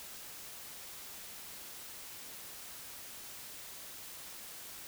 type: silence
effects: white hiss -48 dBFS RMS until 4.87 s